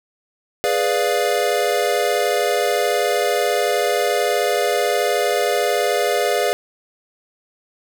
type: chord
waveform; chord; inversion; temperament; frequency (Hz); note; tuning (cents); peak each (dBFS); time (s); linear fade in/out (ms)
square; G# diminished seventh; none; equal; 415.3 / 493.9 / 587.3 / 698.5; G#4 / B4 / D5 / F5; 0 / 0 / 0 / 0; -23; 0.64-6.53; 0
effects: none

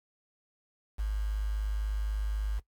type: tone with quantisation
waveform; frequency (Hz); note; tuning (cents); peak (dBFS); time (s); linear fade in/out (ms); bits
sine; 51.91; G#1; 0; -28; 0.98-2.6; 20; 8
effects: noise-tail reverb RT60 0.1 s tail -17 dB re dry + MP3 96 kbps

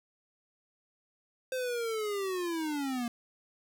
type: linear sweep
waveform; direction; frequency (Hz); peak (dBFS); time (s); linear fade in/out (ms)
square; down; 521 to 232.4; -32; 1.52-3.08; 2
effects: none

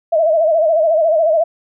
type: tone with vibrato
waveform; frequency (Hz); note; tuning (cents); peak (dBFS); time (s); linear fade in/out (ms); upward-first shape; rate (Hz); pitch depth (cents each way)
sine; 642; E5; -46; -10; 0.12-1.44; 10; sine; 14; 94
effects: none

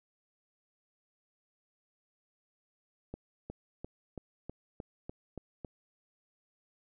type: accelerating click train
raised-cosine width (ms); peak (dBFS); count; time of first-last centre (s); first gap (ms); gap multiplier
2; -27; 9; 3.14-5.647; 360; 0.96
effects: none

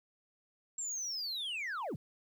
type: linear sweep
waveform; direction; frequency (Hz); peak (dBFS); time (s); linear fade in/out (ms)
sine; down; 7580 to 84.2; -33; 0.78-1.96; 5
effects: tanh soft clip ceiling -35 dBFS + 11-bit

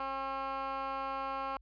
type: tone with band-pass filter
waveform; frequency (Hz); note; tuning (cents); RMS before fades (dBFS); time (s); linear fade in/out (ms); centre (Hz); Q
15% pulse; 270; C#4; -45; -37; 0-1.57; 2; 1200; 1.8
effects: added 50 Hz sine -57 dBFS peak until 1.61 s + resampled to 11025 Hz

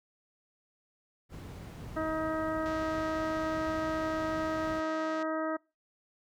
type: noise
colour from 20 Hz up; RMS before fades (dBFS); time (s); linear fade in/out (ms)
brown; -40; 1.29-4.83; 50
type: harmonic tone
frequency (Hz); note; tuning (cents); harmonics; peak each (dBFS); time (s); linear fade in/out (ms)
316.7; D#4; +31; 1 / 2 / 3 / 4 / 5 / 6; -34 / -34 / -42 / -37 / -44 / -46; 1.96-5.57; 10
type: click train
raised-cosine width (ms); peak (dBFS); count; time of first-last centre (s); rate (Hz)
0.2; -31; 486; 2.66-5.226; 189
effects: noise-tail reverb RT60 0.3 s tail -25 dB re dry + high-pass 60 Hz 12 dB/octave

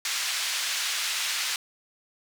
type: band-pass noise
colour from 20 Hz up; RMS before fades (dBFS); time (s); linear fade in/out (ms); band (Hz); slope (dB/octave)
white; -29; 0.05-1.56; 2; 1500 to 5600; 12
effects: none

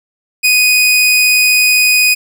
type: tone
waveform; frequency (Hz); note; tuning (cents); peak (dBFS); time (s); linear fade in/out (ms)
sawtooth; 2489; D#7; 0; -4; 0.43-2.15; 20
effects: none

